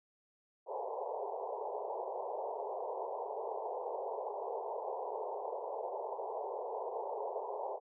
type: band-pass noise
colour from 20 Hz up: pink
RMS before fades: -40 dBFS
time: 0.66-7.8 s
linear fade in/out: 50 ms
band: 400 to 980 Hz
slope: 96 dB/octave
effects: none